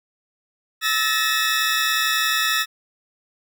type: tone cluster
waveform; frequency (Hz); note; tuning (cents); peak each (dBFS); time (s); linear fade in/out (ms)
20% pulse; 1301 / 1747 / 1878; E6 / A6 / A#6; -23 / -13 / +12; -18; 0.81-2.66; 50
effects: none